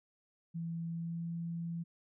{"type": "tone with pitch glide", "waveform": "sine", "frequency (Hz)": [166.7, 168.34], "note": ["E3", "E3"], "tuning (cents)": [20, 37], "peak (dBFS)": -36, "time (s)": [0.54, 1.84], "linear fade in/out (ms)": 20, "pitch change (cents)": 17, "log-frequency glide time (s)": [0.89, 1.26], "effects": []}